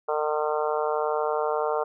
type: harmonic tone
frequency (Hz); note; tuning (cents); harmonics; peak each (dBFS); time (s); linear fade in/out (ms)
151.8; D#3; -42; 3 / 4 / 5 / 6 / 7 / 8 / 9; -27 / -29 / -31 / -33 / -34 / -35 / -36; 0.08-1.84; 10
effects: none